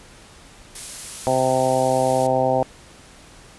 blue noise, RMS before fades -31 dBFS, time 0.75-2.27 s, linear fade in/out 5 ms
harmonic tone, 130 Hz, C3, 11 cents flat, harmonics 1 / 2 / 3 / 4 / 5 / 6 / 7, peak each -28 / -27 / -29 / -21 / -22 / -22 / -28 dBFS, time 1.27-2.63 s, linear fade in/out 0 ms
effects pink hiss -46 dBFS RMS until 3.58 s + resampled to 24000 Hz

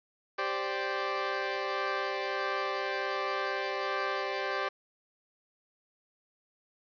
15% pulse chord, G suspended fourth, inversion none, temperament equal, 392 / 523.3 / 587.3 Hz, G4 / C5 / D5, 0 / 0 / 0 cents, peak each -28 / -29 / -29 dBFS, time 0.38-4.69 s, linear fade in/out 10 ms, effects resampled to 11025 Hz + 9-bit

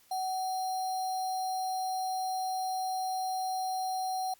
sine tone with sample-and-hold, 750 Hz, F#5, 23 cents sharp, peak -30 dBFS, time 0.11-4.34 s, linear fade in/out 5 ms, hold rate 4900 Hz, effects white hiss -63 dBFS RMS until 4.39 s + Opus 48 kbps

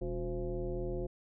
sine tone with frequency modulation, 199.3 Hz, G3, 29 cents sharp, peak -33 dBFS, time 0.01-1.07 s, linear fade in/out 10 ms, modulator 161 Hz, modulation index 2, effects none

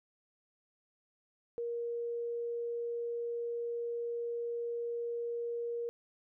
sine tone, 471.2 Hz, A#4, 19 cents sharp, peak -34 dBFS, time 1.58-5.89 s, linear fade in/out 0 ms, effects none

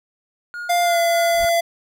triangle tone with tremolo, 1431 Hz, F6, 42 cents sharp, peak -25 dBFS, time 0.54-1.49 s, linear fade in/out 0 ms, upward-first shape sine, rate 3.3 Hz, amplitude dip 55%
square tone with pitch glide, 698.5 to 678.2 Hz, F5 to E5, 0 to +49 cents, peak -16 dBFS, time 0.69-1.61 s, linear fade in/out 10 ms, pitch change -51 cents, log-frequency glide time 0.83-0.98 s
brown noise with exponential growth, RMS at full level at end -29 dBFS, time 1.25-1.45 s, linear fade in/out 2 ms, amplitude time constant 42 ms
effects none

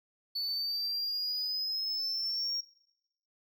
triangle exponential sweep, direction up, 4455 to 5588 Hz, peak -30 dBFS, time 0.35-2.61 s, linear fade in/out 10 ms, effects noise-tail reverb RT60 0.9 s tail -23 dB re dry

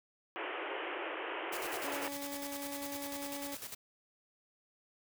pink band-pass noise, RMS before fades -40 dBFS, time 0.36-2.08 s, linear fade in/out 0 ms, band 310 to 3100 Hz, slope 96 dB/octave
white noise with tremolo, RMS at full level -43 dBFS, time 1.52-3.75 s, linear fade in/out 10 ms, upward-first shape square, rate 10 Hz, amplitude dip 60%
20% pulse tone, 282.8 Hz, C#4, 35 cents sharp, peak -36 dBFS, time 1.84-3.55 s, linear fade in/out 5 ms
effects none

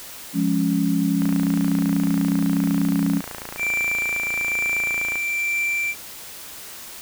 sine chord, Db major, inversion first, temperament equal, 174.61 / 207.7 / 277.2 Hz, F3 / Ab3 / Db4, 0 / 0 / 0 cents, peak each -22 / -23 / -21 dBFS, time 0.33-3.22 s, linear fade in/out 50 ms
click train, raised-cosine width 0.5 ms, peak -17 dBFS, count 112, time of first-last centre 1.22-5.156 s, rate 28.2 Hz
triangle tone with tremolo, 2349 Hz, D7, in tune, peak -18 dBFS, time 3.57-5.95 s, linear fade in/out 50 ms, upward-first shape triangle, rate 1.1 Hz, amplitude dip 30%
effects white hiss -38 dBFS RMS until 7.01 s

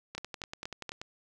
two click trains, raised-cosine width 0.2 ms, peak -22 / -20 dBFS, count 10 / 4, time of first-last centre 0.15-1.015 / 0.18-0.893 s, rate 10.4 / 4.21 Hz, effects none

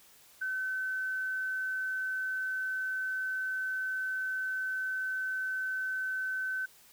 sine tone, 1525 Hz, G6, 48 cents flat, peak -31 dBFS, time 0.41-6.66 s, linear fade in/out 10 ms, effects white hiss -59 dBFS RMS until 6.92 s

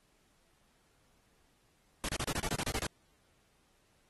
pink noise bursts, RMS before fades -35 dBFS, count 11, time 2.04-2.866 s, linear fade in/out 0 ms, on 46 ms, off 32 ms, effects pink hiss -71 dBFS RMS until 4.09 s + AAC 32 kbps

